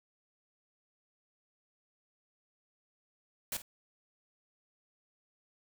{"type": "noise with echo", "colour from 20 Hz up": "white", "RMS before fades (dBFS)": -36, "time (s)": [3.52, 3.57], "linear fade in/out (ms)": 2, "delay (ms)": 50, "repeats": 1, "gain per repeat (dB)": -14, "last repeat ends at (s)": 3.62, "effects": []}